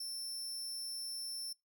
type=tone; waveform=sawtooth; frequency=5370 Hz; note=E8; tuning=31 cents sharp; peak=-37 dBFS; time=0-1.53 s; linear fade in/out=5 ms; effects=noise-tail reverb RT60 0.2 s tail -25 dB re dry